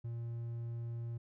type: tone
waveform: triangle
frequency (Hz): 117.1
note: A#2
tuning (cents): +8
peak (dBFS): -36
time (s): 0.04-1.18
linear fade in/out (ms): 10
effects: none